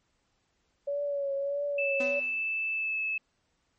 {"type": "tone with vibrato", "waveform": "sine", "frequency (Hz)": 564, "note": "C#5", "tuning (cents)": 30, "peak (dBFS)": -28, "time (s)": [0.87, 2.2], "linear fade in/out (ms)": 10, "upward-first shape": "triangle", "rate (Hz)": 1.6, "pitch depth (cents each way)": 43}
{"type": "tone with pitch glide", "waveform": "sine", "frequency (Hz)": [2634, 2604], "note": ["E7", "E7"], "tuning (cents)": [-2, -22], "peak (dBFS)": -28, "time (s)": [1.78, 3.18], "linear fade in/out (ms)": 5, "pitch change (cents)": -20, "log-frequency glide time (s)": [2.73, 3]}
{"type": "tone with exponential decay", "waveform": "sawtooth", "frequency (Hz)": 253, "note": "B3", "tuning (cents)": 42, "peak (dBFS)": -29, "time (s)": [2, 2.51], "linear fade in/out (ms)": 5, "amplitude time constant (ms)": 110}
{"effects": ["pink hiss -74 dBFS RMS until 3.78 s", "MP3 32 kbps"]}